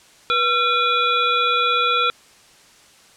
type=harmonic tone with a mistuned harmonic; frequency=488 Hz; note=B4; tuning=21 cents flat; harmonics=1 / 3 / 5 / 7 / 8; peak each=-26 / -18 / -24 / -23 / -27 dBFS; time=0.3-2.1 s; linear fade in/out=0 ms; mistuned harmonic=3; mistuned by=-130 cents; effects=white hiss -50 dBFS RMS until 3.16 s + low-pass 8000 Hz 12 dB/octave